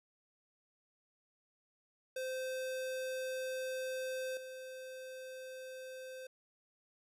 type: tone with level steps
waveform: square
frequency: 518 Hz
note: C5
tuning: 17 cents flat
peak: -38 / -46 dBFS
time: 2.16-6.27 s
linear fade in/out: 5 ms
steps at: 4.37 s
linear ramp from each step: 2 ms
effects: resampled to 32000 Hz